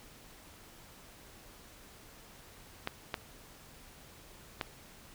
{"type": "clicks", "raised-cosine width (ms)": 0.3, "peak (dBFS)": -17, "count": 3, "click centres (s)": [2.874, 3.142, 4.612], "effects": ["pink hiss -55 dBFS RMS until 5.14 s"]}